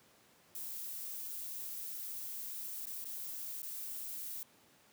violet noise with dropouts, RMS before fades -43 dBFS, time 0.55-4.43 s, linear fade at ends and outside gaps 2 ms, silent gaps 2.857-2.868 / 3.043-3.053 / 3.62-3.63 s, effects pink hiss -65 dBFS RMS until 4.92 s + high-pass 150 Hz 12 dB/octave

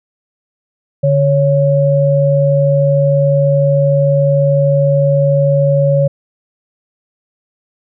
sine tone pair together, 145.1 / 555.8 Hz, D3 / C#5, -21 / +4 cents, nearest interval octave + major seventh, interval 2325 cents, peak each -11 dBFS, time 1.03-6.08 s, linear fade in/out 10 ms, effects none

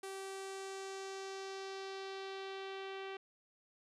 sawtooth tone with low-pass filter sweep, 387 Hz, G4, 22 cents flat, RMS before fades -45 dBFS, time 0.03-3.17 s, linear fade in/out 5 ms, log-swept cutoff 10000 to 2900 Hz, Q 1.8, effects none

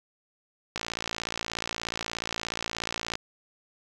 click train, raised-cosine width 0.2 ms, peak -13 dBFS, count 137, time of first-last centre 0.76-3.154 s, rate 56.8 Hz, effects none

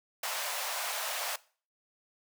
pink high-pass noise, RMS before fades -35 dBFS, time 0.23-1.36 s, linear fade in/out 5 ms, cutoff 570 Hz, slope 48 dB/octave, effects noise-tail reverb RT60 0.4 s tail -20 dB re dry

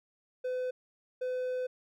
triangle tone bursts at uneven times, 506 Hz, B4, 42 cents sharp, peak -29 dBFS, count 2, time 0.44-0.71 / 1.21-1.67 s, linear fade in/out 10 ms, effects none

